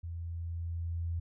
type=tone with level ramp; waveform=sine; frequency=84.3 Hz; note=E2; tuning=39 cents sharp; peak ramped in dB=-37 to -31 dBFS; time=0.03-1.2 s; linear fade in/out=10 ms; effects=none